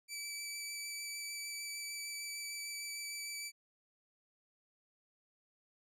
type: tone with vibrato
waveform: 15% pulse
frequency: 2310 Hz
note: D7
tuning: 29 cents flat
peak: -34 dBFS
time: 0.08-3.52 s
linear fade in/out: 50 ms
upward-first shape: sine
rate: 6.6 Hz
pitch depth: 9 cents each way
effects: none